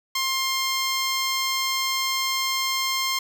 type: tone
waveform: 10% pulse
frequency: 1060 Hz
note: C6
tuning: 22 cents sharp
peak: -14 dBFS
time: 0.15-3.19 s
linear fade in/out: 5 ms
effects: none